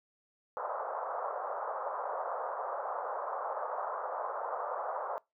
pink band-pass noise, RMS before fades -37 dBFS, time 0.57-5.18 s, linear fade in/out 0 ms, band 510 to 1300 Hz, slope 48 dB/octave, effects noise-tail reverb RT60 0.2 s tail -23 dB re dry

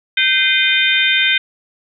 harmonic tone with a mistuned harmonic, 518 Hz, C5, 17 cents flat, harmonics 3 / 4 / 5 / 6 / 7, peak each -18 / -18 / -18 / -18 / -18 dBFS, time 0.17-1.38 s, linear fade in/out 5 ms, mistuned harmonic 5, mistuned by -96 cents, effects none

